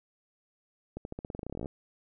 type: accelerating click train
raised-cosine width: 2 ms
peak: -24 dBFS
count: 19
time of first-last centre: 0.97-1.658 s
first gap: 81 ms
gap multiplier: 0.9
effects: none